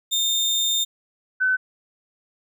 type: tone pair in turn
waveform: 30% pulse / sine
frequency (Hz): 3631 / 1514.8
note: A#7 / F#6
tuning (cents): -46 / +40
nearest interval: octave + minor third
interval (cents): 1514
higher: first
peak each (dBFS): -17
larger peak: neither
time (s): 0.11-0.85 / 1.4-1.57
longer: first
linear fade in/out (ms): 20
effects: none